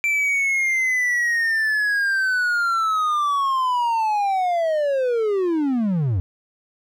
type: linear sweep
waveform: triangle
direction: down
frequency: 2349 to 83.8 Hz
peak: -16 dBFS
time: 0.04-6.2 s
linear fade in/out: 0 ms
effects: none